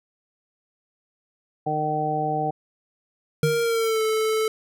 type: harmonic tone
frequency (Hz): 152.9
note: D#3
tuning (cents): -30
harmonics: 1 / 2 / 3 / 4 / 5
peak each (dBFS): -30 / -32 / -30 / -32 / -24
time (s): 1.66-2.51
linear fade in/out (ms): 10
type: tone with pitch glide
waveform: square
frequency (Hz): 466.2 to 437.5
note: A#4 to A4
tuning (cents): 0 to -10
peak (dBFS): -21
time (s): 3.43-4.48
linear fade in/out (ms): 2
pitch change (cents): -110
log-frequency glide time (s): 3.63-4.02
type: tone with exponential decay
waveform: sine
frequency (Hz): 151.6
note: D#3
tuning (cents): -45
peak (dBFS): -16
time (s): 3.43-3.67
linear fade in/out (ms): 2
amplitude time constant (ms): 51
effects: none